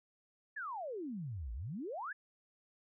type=exponential two-way sweep; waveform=sine; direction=down then up; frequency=1791 to 53.2 to 1791 Hz; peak=-39 dBFS; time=0.56-2.13 s; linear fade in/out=10 ms; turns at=1.53 s; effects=none